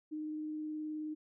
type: tone with vibrato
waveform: sine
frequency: 307.1 Hz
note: D#4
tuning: 23 cents flat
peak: -37 dBFS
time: 0.11-1.15 s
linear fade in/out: 20 ms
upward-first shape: sine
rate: 19 Hz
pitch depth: 10 cents each way
effects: none